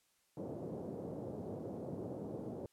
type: band-pass noise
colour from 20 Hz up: white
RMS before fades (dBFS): -44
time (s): 0.37-2.66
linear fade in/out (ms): 2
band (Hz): 100 to 530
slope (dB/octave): 24
effects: white hiss -75 dBFS RMS until 2.72 s + low-pass 12000 Hz 12 dB/octave